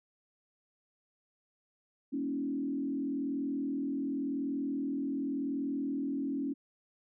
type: tone with frequency modulation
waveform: sine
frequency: 277.2 Hz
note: C#4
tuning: in tune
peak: -31 dBFS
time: 2.12-6.54 s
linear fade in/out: 20 ms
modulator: 40.9 Hz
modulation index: 0.95
effects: none